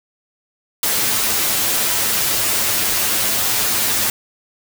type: noise with comb filter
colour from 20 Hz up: white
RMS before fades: -18 dBFS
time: 0.83-4.1 s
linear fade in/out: 2 ms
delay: 9.1 ms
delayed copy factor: +0.85
effects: none